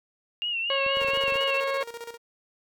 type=tone with vibrato; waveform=sine; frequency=2794 Hz; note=F7; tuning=in tune; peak=-26 dBFS; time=0.42-1.6 s; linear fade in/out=0 ms; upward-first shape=sine; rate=4.2 Hz; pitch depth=70 cents each way
type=harmonic tone; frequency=547 Hz; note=C#5; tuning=23 cents flat; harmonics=1 / 2 / 3 / 4 / 5 / 6 / 7 / 8; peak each=-27 / -31 / -36 / -35 / -40 / -45 / -44 / -44 dBFS; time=0.7-1.83 s; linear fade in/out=2 ms
type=clicks; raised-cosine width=3 ms; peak=-31 dBFS; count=11; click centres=0.864 / 0.971 / 1.017 / 1.047 / 1.085 / 1.135 / 1.174 / 1.238 / 1.281 / 1.323 / 1.357 s
type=tone with tremolo; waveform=sawtooth; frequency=468 Hz; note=A#4; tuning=7 cents sharp; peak=-31 dBFS; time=0.94-2.18 s; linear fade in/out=50 ms; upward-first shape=square; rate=15 Hz; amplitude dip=70%
effects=none